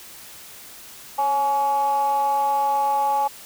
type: tone with frequency modulation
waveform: sine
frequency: 842 Hz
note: G#5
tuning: 24 cents sharp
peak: -17 dBFS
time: 1.18-3.28 s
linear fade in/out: 10 ms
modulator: 292 Hz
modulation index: 0.46
effects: tanh soft clip ceiling -13 dBFS + white hiss -42 dBFS RMS until 3.45 s